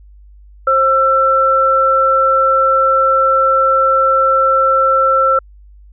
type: tone pair together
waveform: sine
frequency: 531.8 / 1340 Hz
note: C5 / E6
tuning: +28 / +28 cents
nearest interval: octave + major third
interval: 1600 cents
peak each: -14 / -10 dBFS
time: 0.67-5.39 s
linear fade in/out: 5 ms
effects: added 50 Hz sine -38 dBFS peak until 5.92 s